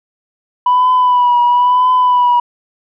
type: tone with vibrato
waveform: sine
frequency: 987 Hz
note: B5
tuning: 1 cent flat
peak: -6 dBFS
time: 0.66-2.4 s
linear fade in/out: 5 ms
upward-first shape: triangle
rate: 1 Hz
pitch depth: 43 cents each way
effects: tanh soft clip ceiling -5 dBFS